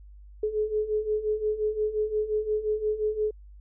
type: beating tone pair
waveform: sine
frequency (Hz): 423.4 / 429.1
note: G#4 / A4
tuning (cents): +33 / -43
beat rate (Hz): 5.7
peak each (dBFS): -30 / -26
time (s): 0.43-3.31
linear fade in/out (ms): 5
effects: added 50 Hz sine -45 dBFS peak until 3.6 s